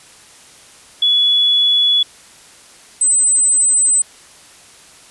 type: tone pair in turn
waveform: sine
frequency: 3403 / 8094 Hz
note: G#7 / B8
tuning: +41 / +42 cents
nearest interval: octave + minor third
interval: 1501 cents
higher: second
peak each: -10 dBFS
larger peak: neither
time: 1.02-2.03 / 3.01-4.02 s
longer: neither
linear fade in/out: 5 ms
effects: white hiss -43 dBFS RMS until 5.1 s + resampled to 24000 Hz